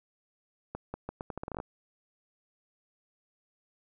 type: accelerating click train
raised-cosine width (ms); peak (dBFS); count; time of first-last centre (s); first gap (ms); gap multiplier
1; -22; 13; 0.75-1.601; 190; 0.79
effects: none